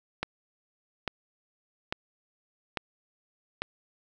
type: click train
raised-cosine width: 0.3 ms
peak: -13 dBFS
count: 5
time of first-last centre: 0.23-3.62 s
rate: 1.18 Hz
effects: none